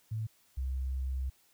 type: tone pair in turn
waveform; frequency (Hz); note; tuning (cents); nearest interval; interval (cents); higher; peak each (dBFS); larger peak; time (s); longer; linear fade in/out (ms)
sine; 110 / 65.41; A2 / C2; 0 / 0; major sixth; 900; first; -32 / -31; second; 0.11-0.27 / 0.57-1.3; second; 10
effects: white hiss -67 dBFS RMS until 1.53 s